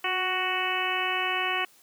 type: harmonic tone with a mistuned harmonic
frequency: 371.1 Hz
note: F#4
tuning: 5 cents sharp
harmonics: 1 / 2 / 3 / 4 / 5 / 6 / 7 / 8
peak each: -36 / -33 / -32 / -36 / -33 / -34 / -32 / -33 dBFS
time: 0.04-1.65 s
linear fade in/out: 5 ms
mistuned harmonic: 1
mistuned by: -29 cents
effects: white hiss -58 dBFS RMS until 1.82 s + high-pass 150 Hz 12 dB/octave